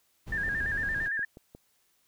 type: noise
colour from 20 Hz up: brown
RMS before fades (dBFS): -39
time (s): 0.26-1.09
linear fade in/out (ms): 20
type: tone with vibrato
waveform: sine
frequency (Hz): 1713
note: A6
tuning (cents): -47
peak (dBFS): -28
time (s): 0.32-1.25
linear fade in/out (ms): 5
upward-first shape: square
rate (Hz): 8.8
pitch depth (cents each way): 72
type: click train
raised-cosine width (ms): 2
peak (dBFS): -33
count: 7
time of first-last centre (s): 0.48-1.55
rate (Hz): 5.61
effects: white hiss -70 dBFS RMS until 2.07 s